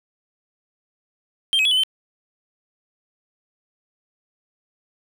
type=tone with pitch steps; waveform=triangle; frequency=3169 / 2544 / 3377 / 3013 / 3085 Hz; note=G7 / D#7 / G#7 / F#7 / G7; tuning=+18 / +38 / +28 / +31 / -28 cents; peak=-14 dBFS; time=1.53-1.835 s; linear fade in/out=0 ms; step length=61 ms; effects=none